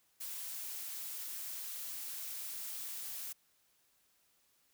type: noise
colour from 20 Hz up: blue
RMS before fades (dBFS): -43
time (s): 0.2-3.33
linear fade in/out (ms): 10
effects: white hiss -73 dBFS RMS until 4.73 s